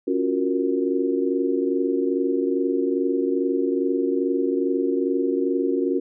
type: chord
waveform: sine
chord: Gb major seventh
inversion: second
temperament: equal with one note detuned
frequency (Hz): 277.2 / 347.6 / 370 / 466.2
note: Db4 / F4 / Gb4 / Bb4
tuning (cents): 0 / -8 / 0 / 0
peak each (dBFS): -24 / -26 / -24 / -27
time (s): 0.07-6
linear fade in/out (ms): 10
effects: none